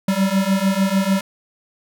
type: beating tone pair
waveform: square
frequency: 190 / 196.7 Hz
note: F#3 / G3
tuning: +46 / +6 cents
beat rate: 6.7 Hz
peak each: -20 / -19 dBFS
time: 0.08-1.21 s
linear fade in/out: 5 ms
effects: none